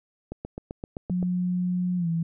click train, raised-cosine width 2 ms, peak -20 dBFS, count 8, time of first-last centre 0.32-1.228 s, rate 7.71 Hz
sine tone with pitch glide, 180 to 166.02 Hz, F#3 to E3, -47 to +13 cents, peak -23 dBFS, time 1.1-2.23 s, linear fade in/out 5 ms, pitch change -140 cents, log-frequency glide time 1.97-2.08 s
effects none

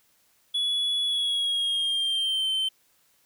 triangle tone with pitch glide, 3395 to 3095 Hz, G#7 to G7, +37 to -23 cents, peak -22 dBFS, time 0.54-2.69 s, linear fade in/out 10 ms, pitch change -160 cents, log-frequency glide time 1.05-2.5 s, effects white hiss -65 dBFS RMS until 3.25 s

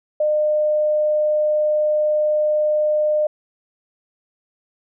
sine tone, 606 Hz, D#5, 46 cents flat, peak -15 dBFS, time 0.2-3.27 s, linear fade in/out 5 ms, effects none

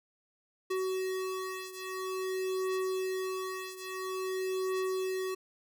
square beating tone pair, 375.4 / 375.89 Hz, F#4 / F#4, +25 / +27 cents, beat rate 0.49 Hz, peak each -35 / -38 dBFS, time 0.7-5.35 s, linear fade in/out 10 ms, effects none

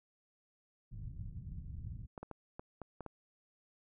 white low-pass noise, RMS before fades -45 dBFS, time 0.91-2.07 s, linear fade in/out 20 ms, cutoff 130 Hz, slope 24 dB/octave
clicks, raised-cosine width 1 ms, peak -30 dBFS, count 7, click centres 2.178 / 2.23 / 2.313 / 2.595 / 2.817 / 3.007 / 3.063 s
effects none

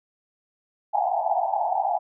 pink band-pass noise, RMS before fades -24 dBFS, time 0.93-1.99 s, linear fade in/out 20 ms, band 680 to 870 Hz, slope 96 dB/octave, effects none

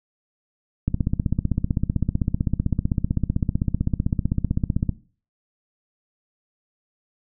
click train, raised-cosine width 5 ms, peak -8 dBFS, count 64, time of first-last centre 0.88-4.893 s, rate 15.7 Hz, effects noise-tail reverb RT60 0.4 s tail -18 dB re dry

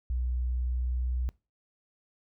sine tone with pitch glide, 61.74 to 62.17 Hz, B1 to B1, 0 to +12 cents, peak -27 dBFS, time 0.1-1.29 s, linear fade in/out 0 ms, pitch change +12 cents, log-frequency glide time 0.53-1.14 s, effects noise-tail reverb RT60 0.3 s tail -23 dB re dry

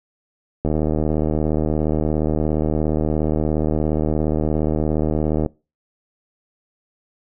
click train, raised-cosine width 2 ms, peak -7 dBFS, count 372, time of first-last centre 0.65-5.462 s, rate 77.1 Hz, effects noise-tail reverb RT60 0.3 s tail -24 dB re dry

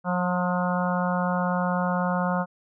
harmonic tone with a mistuned harmonic, 179.6 Hz, F3, 49 cents sharp, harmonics 1 / 3 / 4 / 5 / 6 / 7 / 8, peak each -25 / -30 / -31 / -32 / -33 / -33 / -34 dBFS, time 0.04-2.46 s, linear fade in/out 50 ms, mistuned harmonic 6, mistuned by -30 cents, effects none

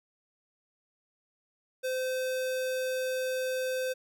square tone, 515 Hz, C5, 28 cents flat, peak -30 dBFS, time 1.83-3.94 s, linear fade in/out 20 ms, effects none

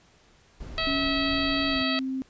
brown noise, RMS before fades -38 dBFS, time 0.6-1.83 s, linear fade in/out 5 ms
harmonic tone, 648 Hz, E5, 30 cents flat, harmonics 1 / 2 / 3 / 4 / 5 / 6 / 7, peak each -33 / -33 / -33 / -33 / -33 / -33 / -33 dBFS, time 0.78-1.99 s, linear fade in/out 0 ms
sine tone with pitch glide, 277.2 to 263.3 Hz, C#4 to C4, 0 to +11 cents, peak -27 dBFS, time 0.87-2.22 s, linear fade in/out 0 ms, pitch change -89 cents, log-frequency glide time 1.69-1.8 s
effects pink hiss -59 dBFS RMS until 2.29 s + resampled to 16000 Hz

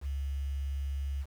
sine tone with quantisation, 69.3 Hz, C#2, in tune, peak -31 dBFS, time 0.01-1.26 s, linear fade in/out 50 ms, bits 9, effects none

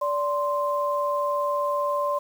sine tone pair together, 580.1 / 1045 Hz, D5 / C6, -21 / -2 cents, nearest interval minor seventh, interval 1019 cents, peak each -25 dBFS, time 0.01-2.19 s, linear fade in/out 10 ms, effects 8-bit

